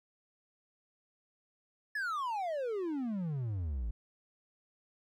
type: exponential sweep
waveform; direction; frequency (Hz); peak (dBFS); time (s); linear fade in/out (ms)
triangle; down; 1760 to 51.91; -31; 1.95-3.91; 5
effects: none